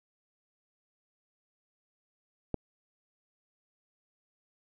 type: click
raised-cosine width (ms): 2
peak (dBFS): -17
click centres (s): 2.543
effects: none